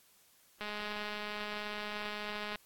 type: click train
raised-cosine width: 0.3 ms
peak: -24 dBFS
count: 408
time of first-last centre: 0.61-2.557 s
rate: 209 Hz
effects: white hiss -65 dBFS RMS until 2.65 s + AAC 64 kbps